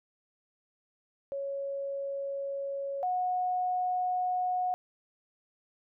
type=tone pair in turn; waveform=sine; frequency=554.4 / 729.6 Hz; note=C#5 / F#5; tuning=0 / -24 cents; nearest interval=perfect fourth; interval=476 cents; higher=second; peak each=-32 / -27 dBFS; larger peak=second; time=1.32-3.03 / 3.03-4.74 s; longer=neither; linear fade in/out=0 ms; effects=none